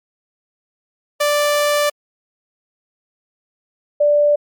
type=tone pair in turn; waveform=sawtooth / sine; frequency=587.3 / 587.3 Hz; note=D5 / D5; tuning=0 / 0 cents; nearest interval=unison; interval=0 cents; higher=neither; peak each=-10 dBFS; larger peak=neither; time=1.2-1.9 / 4-4.36 s; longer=first; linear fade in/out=10 ms; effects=MP3 96 kbps

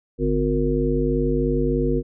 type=harmonic tone with a mistuned harmonic; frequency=51.6 Hz; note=G#1; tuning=10 cents flat; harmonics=1 / 3 / 5 / 7 / 9; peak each=-24 / -26 / -24 / -25 / -24 dBFS; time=0.18-2.03 s; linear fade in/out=50 ms; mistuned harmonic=3; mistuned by=-79 cents; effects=none

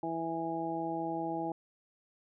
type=harmonic tone; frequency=164.81 Hz; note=E3; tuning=in tune; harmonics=1 / 2 / 3 / 4 / 5; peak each=-44 / -36 / -44 / -40 / -37 dBFS; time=0.03-1.52 s; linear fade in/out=2 ms; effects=none

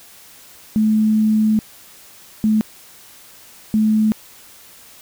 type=tone bursts at uneven times; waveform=sine; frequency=216.3 Hz; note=A3; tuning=29 cents flat; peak=-12 dBFS; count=3; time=0.76-1.59 / 2.44-2.61 / 3.74-4.12 s; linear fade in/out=0 ms; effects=white hiss -44 dBFS RMS until 5.01 s

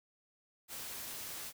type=noise; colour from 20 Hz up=white; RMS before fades=-44 dBFS; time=0.68-1.53 s; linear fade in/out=50 ms; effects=none

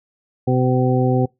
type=harmonic tone; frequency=127.4 Hz; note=C3; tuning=46 cents flat; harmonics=1 / 2 / 3 / 4 / 6; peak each=-17 / -20 / -22 / -23 / -25 dBFS; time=0.47-1.26 s; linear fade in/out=10 ms; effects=noise-tail reverb RT60 0.2 s tail -24 dB re dry

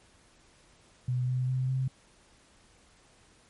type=tone with pitch steps; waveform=sine; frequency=125.3 / 127.2 / 129.12 / 131.07 Hz; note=B2 / C3 / C3 / C3; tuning=+25 / -48 / -23 / +3 cents; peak=-26 dBFS; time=1.08-1.88 s; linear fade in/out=5 ms; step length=200 ms; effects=pink hiss -61 dBFS RMS until 3.49 s + MP3 48 kbps

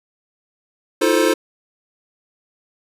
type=chord; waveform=square; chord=F dominant seventh; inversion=third; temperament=equal with one note detuned; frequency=318.6 / 349.2 / 440 / 523.3 Hz; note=Eb4 / F4 / A4 / C5; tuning=+41 / 0 / 0 / 0 cents; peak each=-20 dBFS; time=1.01-1.34 s; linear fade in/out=10 ms; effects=resampled to 32000 Hz

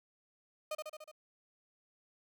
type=tone with echo; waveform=35% pulse; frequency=615 Hz; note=D#5; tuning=20 cents flat; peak=-34 dBFS; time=0.71-0.75 s; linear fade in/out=5 ms; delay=73 ms; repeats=5; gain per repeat=-3 dB; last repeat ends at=1.115 s; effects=none

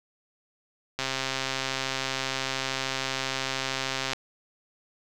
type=click train; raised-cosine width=0.2 ms; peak=-11 dBFS; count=419; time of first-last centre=0.99-4.133 s; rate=133 Hz; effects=none

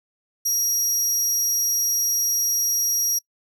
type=tone; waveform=30% pulse; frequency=5690 Hz; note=F8; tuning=31 cents sharp; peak=-16 dBFS; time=0.45-3.19 s; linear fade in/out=10 ms; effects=noise-tail reverb RT60 0.1 s tail -23 dB re dry

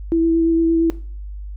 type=tone with vibrato; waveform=sine; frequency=329.8 Hz; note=E4; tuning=1 cent sharp; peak=-13 dBFS; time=0.12-0.9 s; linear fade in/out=0 ms; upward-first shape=sine; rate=8.7 Hz; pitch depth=13 cents each way; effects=noise-tail reverb RT60 0.4 s tail -18 dB re dry + added 50 Hz sine -28 dBFS peak until 1.56 s

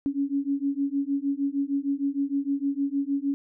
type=beating tone pair; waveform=sine; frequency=276.2 / 282.7 Hz; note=C#4 / C#4; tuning=-6 / +34 cents; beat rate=6.5 Hz; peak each=-27 / -27 dBFS; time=0.06-3.34 s; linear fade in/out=0 ms; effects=none

